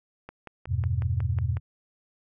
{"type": "click train", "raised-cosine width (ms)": 0.5, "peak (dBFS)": -25, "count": 8, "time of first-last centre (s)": [0.29, 1.57], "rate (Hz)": 5.47}
{"type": "chord", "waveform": "sine", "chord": "E minor", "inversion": "none", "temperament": "equal", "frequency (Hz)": [82.41, 98, 123.47], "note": ["E2", "G2", "B2"], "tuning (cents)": [0, 0, 0], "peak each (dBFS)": -28, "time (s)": [0.67, 1.6], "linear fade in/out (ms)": 50}
{"effects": []}